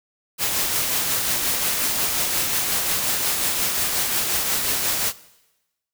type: noise with tremolo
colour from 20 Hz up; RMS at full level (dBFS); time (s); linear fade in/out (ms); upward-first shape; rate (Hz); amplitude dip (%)
white; -21; 0.38-5.13; 50; triangle; 5.6; 35
effects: noise-tail reverb RT60 1.0 s tail -19 dB re dry